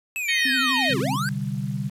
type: linear two-way sweep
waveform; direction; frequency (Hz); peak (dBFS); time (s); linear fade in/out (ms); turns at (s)
square; down then up; 2637 to 320 to 1610; -26; 0.16-1.29; 0; 0.99
type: harmonic tone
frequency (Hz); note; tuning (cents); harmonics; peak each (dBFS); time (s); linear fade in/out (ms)
622.3; D#5; 0; 3 / 4 / 5 / 6 / 7; -24 / -26 / -28 / -30 / -31; 0.28-0.94; 10
type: tone with vibrato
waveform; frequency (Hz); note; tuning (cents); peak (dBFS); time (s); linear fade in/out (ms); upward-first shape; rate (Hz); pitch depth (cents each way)
sine; 260; C4; -11; -27; 0.45-1.16; 5; sine; 12; 50
type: chord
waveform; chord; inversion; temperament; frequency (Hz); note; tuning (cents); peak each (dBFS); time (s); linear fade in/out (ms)
sine; C suspended second; none; equal with one note detuned; 128.27 / 146.83 / 196; C3 / D3 / G3; -34 / 0 / 0; -29; 0.89-1.9; 20
effects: resampled to 32000 Hz + 8-bit